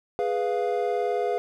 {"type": "chord", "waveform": "triangle", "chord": "F diminished", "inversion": "first", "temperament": "equal", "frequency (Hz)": [415.3, 493.9, 698.5], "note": ["Ab4", "Cb5", "F5"], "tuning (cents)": [0, 0, 0], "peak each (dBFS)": [-25, -26, -26], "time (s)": [0.19, 1.38], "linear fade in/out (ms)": 0, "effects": []}